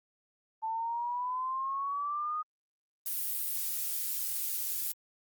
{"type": "exponential sweep", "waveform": "sine", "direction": "up", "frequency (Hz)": [881, 1244.5], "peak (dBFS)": -31, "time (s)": [0.62, 2.43], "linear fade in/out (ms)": 20}
{"type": "noise", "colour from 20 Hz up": "violet", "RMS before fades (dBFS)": -33, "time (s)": [3.06, 4.92], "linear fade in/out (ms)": 2}
{"effects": ["Opus 32 kbps"]}